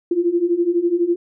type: beating tone pair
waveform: sine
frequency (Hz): 338.2 / 350.2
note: E4 / F4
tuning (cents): +44 / +5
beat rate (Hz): 12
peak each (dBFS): -20 / -17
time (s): 0.11-1.16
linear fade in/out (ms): 5
effects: none